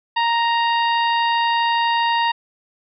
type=harmonic tone; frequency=932.3 Hz; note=A#5; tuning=in tune; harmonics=1 / 2 / 3 / 4 / 5; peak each=-17 / -24 / -26 / -29 / -34 dBFS; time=0.16-2.32 s; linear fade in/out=10 ms; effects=none